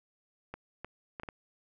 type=clicks; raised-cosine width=0.5 ms; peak=-25 dBFS; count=5; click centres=0.54 / 0.846 / 1.198 / 1.234 / 1.288 s; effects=none